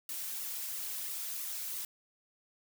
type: noise with flanger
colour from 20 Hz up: blue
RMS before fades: -39 dBFS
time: 0.09-1.85 s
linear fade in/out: 2 ms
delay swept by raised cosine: 1.2 to 4.4 ms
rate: 3 Hz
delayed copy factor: -0.8
effects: none